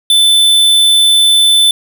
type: tone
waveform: square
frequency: 3520 Hz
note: A7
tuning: in tune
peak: -6 dBFS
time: 0.1-1.71 s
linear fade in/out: 2 ms
effects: none